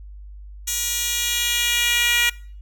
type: tone with high-pass filter sweep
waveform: 10% pulse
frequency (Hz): 478.1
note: A#4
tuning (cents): +44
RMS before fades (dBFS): -21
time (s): 0.67-2.3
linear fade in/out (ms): 10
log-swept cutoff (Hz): 5400 to 2200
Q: 1.4
effects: noise-tail reverb RT60 0.5 s tail -23 dB re dry + added 50 Hz sine -36 dBFS peak until 2.61 s